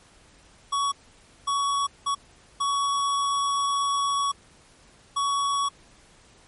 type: tone bursts at uneven times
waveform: square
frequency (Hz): 1123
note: C#6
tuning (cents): +22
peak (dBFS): -23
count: 5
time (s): 0.72-0.92 / 1.47-1.87 / 2.06-2.15 / 2.6-4.32 / 5.16-5.69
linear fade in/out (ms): 10
effects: pink hiss -55 dBFS RMS until 6.47 s + MP3 48 kbps